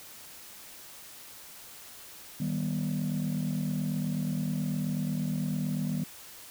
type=chord; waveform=sine; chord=Eb augmented; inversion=none; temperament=just; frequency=155.56 / 194.45 / 243.1 Hz; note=Eb3 / G3 / B3; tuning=0 / -14 / -27 cents; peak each=-30 / -31 / -32 dBFS; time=2.4-6.04 s; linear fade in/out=5 ms; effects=tanh soft clip ceiling -24 dBFS + white hiss -48 dBFS RMS until 6.5 s